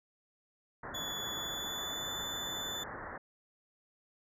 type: low-pass noise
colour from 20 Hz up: white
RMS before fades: -44 dBFS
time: 0.83-3.18 s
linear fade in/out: 5 ms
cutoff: 1900 Hz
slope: 96 dB/octave
type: tone with pitch glide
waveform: 35% pulse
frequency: 3434 to 3508 Hz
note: A7 to A7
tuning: -43 to -6 cents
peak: -36 dBFS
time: 0.94-2.84 s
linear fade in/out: 10 ms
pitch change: +37 cents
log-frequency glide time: 1.31-2.11 s
effects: resampled to 32000 Hz